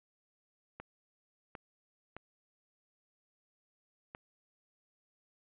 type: clicks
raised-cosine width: 0.5 ms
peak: -29 dBFS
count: 4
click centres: 0.8 / 1.552 / 2.166 / 4.149 s
effects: resampled to 8000 Hz